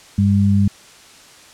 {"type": "tone pair together", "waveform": "sine", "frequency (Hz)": [98.6, 199.66], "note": ["G2", "G3"], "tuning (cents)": [11, 32], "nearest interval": "octave", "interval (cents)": 1221, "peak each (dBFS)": -14, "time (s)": [0.18, 0.68], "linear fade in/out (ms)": 5, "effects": ["white hiss -44 dBFS RMS until 1.53 s", "low-pass 8000 Hz 12 dB/octave"]}